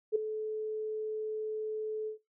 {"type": "tone with ADSR envelope", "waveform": "sine", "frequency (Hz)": 432.6, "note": "A4", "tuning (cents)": -29, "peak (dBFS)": -21, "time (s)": [0.12, 2.18], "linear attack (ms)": 35, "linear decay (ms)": 8, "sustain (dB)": -12, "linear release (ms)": 110, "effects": ["noise-tail reverb RT60 0.2 s tail -18 dB re dry"]}